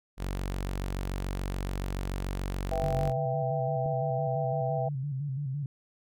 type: tone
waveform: sawtooth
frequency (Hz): 46.98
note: F#1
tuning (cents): +27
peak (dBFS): -27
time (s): 0.17-3.13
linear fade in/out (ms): 50
type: chord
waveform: sine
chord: E minor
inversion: second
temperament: equal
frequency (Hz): 493.9 / 659.3 / 784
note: B4 / E5 / G5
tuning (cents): 0 / 0 / 0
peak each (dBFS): -36 / -31 / -34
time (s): 2.71-4.89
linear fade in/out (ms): 10
type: tone with vibrato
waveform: sine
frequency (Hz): 138.59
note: C#3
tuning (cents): 0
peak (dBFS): -30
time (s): 2.83-5.66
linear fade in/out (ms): 2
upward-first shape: square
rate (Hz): 5.9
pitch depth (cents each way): 82
type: click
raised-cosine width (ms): 3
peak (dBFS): -31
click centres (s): 3.861
effects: none